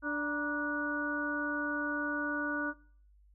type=harmonic tone with a mistuned harmonic; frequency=293.7 Hz; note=D4; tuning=in tune; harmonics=1 / 2 / 3 / 4 / 5; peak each=-35 / -41 / -44 / -42 / -34 dBFS; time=0.02-2.74 s; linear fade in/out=50 ms; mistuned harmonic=3; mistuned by=+120 cents; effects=noise-tail reverb RT60 0.5 s tail -21 dB re dry + added 50 Hz sine -59 dBFS peak until 3.34 s